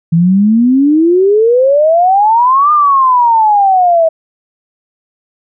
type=exponential two-way sweep; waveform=sine; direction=up then down; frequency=161.5 to 1220 to 639 Hz; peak=-5 dBFS; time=0.12-4.09 s; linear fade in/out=10 ms; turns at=2.72 s; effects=none